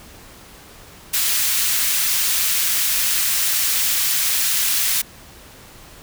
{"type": "high-pass noise", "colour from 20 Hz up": "white", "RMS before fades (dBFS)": -19, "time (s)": [1.13, 5.02], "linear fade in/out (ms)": 10, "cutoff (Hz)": 1700, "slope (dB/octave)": 12, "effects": ["pink hiss -43 dBFS RMS until 6.02 s"]}